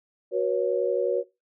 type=chord; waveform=sine; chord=F# suspended fourth; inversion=none; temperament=equal with one note detuned; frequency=370 / 483.4 / 554.4 Hz; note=F#4 / B4 / C#5; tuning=0 / -37 / 0 cents; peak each=-26 dBFS; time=0.31-1.24 s; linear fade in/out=50 ms; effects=noise-tail reverb RT60 0.2 s tail -17 dB re dry